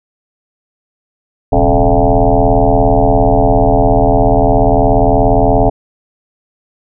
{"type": "tone with frequency modulation", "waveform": "sine", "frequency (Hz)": 352.8, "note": "F4", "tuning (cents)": 18, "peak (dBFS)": -6, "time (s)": [1.52, 5.7], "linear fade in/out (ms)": 10, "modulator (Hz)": 80.3, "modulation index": 5.4, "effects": []}